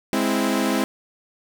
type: chord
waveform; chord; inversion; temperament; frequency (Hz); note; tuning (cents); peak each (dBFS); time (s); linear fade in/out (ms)
sawtooth; Ab augmented; none; equal; 207.7 / 261.6 / 329.6; Ab3 / C4 / E4; 0 / 0 / 0; -20 / -19 / -21; 0.13-0.84; 0
effects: 7-bit